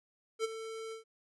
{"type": "tone with ADSR envelope", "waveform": "square", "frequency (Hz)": 446.2, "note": "A4", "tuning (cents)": 24, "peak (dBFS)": -29, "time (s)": [0.39, 1.04], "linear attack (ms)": 53, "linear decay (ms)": 21, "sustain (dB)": -12, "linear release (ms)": 120, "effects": ["resampled to 24000 Hz"]}